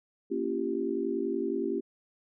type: chord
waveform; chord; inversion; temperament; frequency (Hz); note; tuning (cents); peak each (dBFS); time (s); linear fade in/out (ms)
sine; G half-diminished seventh; first; equal with one note detuned; 233.1 / 277.2 / 341.3 / 392; Bb3 / Db4 / F4 / G4; 0 / 0 / -40 / 0; -36 / -34 / -33 / -32; 0.3-1.81; 20
effects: none